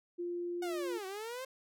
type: tone with pitch glide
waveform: sine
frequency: 349.2 to 351.6 Hz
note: F4 to F4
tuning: 0 to +12 cents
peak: -35 dBFS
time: 0.18-0.99 s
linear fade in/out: 20 ms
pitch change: +12 cents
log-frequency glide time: 0.57-0.77 s
type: linear two-way sweep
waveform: sawtooth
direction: down then up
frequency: 740 to 370 to 533 Hz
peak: -36 dBFS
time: 0.62-1.45 s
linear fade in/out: 5 ms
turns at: 1.06 s
effects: none